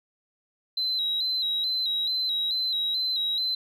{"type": "tone with vibrato", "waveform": "sine", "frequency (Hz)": 3951, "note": "B7", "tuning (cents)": 0, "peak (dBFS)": -23, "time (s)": [0.77, 3.55], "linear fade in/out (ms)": 5, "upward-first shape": "square", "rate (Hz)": 2.3, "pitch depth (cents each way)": 47, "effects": ["tanh soft clip ceiling -20 dBFS"]}